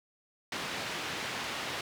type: band-pass noise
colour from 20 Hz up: white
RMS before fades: -37 dBFS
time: 0.52-1.81 s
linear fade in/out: 2 ms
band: 100 to 3200 Hz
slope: 12 dB/octave
effects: none